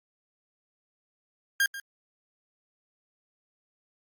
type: tone with echo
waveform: 40% pulse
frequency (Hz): 1610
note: G6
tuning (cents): +46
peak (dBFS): -20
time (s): 1.6-1.66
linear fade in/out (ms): 2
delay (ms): 140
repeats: 1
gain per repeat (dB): -15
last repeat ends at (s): 1.8
effects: Opus 48 kbps